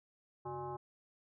sine tone with frequency modulation, 599 Hz, D5, 34 cents sharp, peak -39 dBFS, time 0.45-0.77 s, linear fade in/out 10 ms, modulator 231 Hz, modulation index 2, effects none

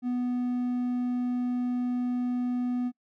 triangle tone, 246.9 Hz, B3, in tune, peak -24 dBFS, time 0.02-2.92 s, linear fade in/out 50 ms, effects noise-tail reverb RT60 0.1 s tail -24 dB re dry

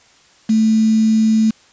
sine tone with quantisation, 220 Hz, A3, in tune, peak -10 dBFS, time 0.49-1.51 s, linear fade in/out 10 ms, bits 5, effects white hiss -50 dBFS RMS until 1.72 s + resampled to 16000 Hz

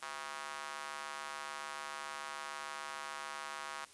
square tone with high-pass filter, 73.42 Hz, D2, in tune, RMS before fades -44 dBFS, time 0.02-3.85 s, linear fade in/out 5 ms, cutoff 1100 Hz, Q 1.9, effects white hiss -59 dBFS RMS until 3.93 s + resampled to 24000 Hz

